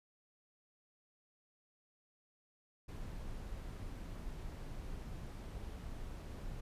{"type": "noise", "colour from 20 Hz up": "brown", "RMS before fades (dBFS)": -45, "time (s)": [2.88, 6.61], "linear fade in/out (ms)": 10, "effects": ["resampled to 32000 Hz"]}